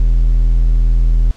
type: tone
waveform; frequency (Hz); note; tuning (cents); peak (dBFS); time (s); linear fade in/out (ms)
triangle; 41.2; E1; 0; -6; 0-1.31; 0
effects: pink hiss -46 dBFS RMS until 1.36 s + low-pass 7000 Hz 12 dB/octave